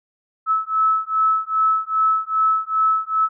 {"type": "beating tone pair", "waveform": "sine", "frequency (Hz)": [1300, 1302.5], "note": ["E6", "E6"], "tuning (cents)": [-24, -21], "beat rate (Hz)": 2.5, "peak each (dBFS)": [-19, -19], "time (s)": [0.46, 3.29], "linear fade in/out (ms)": 50, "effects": []}